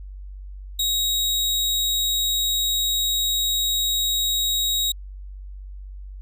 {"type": "tone", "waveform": "sawtooth", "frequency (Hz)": 3800, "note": "A#7", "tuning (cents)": 33, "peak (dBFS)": -17, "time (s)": [0.79, 4.92], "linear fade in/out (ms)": 5, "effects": ["added 48 Hz sine -34 dBFS peak until 6.21 s"]}